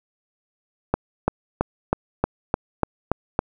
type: accelerating click train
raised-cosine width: 1 ms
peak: -4 dBFS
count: 9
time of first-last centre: 0.94-3.391 s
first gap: 340 ms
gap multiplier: 0.97
effects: none